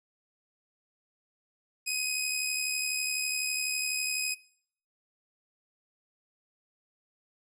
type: tone with amplitude modulation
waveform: 15% pulse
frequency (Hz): 2515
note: D#7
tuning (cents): +18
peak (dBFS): -20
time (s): 1.86-4.35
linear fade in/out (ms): 20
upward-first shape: sine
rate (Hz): 72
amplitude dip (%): 45
effects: noise-tail reverb RT60 0.6 s tail -21 dB re dry